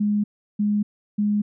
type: tone bursts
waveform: sine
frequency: 207.7 Hz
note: G#3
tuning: in tune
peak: -18 dBFS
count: 3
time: 0-1.42 s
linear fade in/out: 10 ms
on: 240 ms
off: 350 ms
effects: none